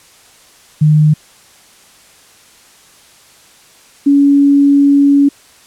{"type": "tone pair in turn", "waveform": "sine", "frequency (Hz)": [152.5, 282.1], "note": ["D#3", "C#4"], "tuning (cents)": [-34, 30], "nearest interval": "major seventh", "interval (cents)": 1064, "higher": "second", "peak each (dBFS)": -5, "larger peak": "neither", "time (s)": [[0.81, 1.14], [4.06, 5.29]], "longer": "second", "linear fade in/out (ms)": 10, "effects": ["white hiss -44 dBFS RMS until 5.66 s", "low-pass 10000 Hz 12 dB/octave"]}